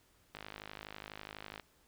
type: click train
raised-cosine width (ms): 0.3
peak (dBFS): -28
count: 66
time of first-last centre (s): 0.35-1.598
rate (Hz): 52.1
effects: pink hiss -69 dBFS RMS until 1.87 s